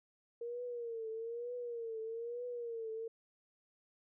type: tone with vibrato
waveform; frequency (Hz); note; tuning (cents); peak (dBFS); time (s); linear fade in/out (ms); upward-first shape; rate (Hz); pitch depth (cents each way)
sine; 466.2; A#4; 0; -39; 0.41-3.08; 5; triangle; 1.1; 100
effects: none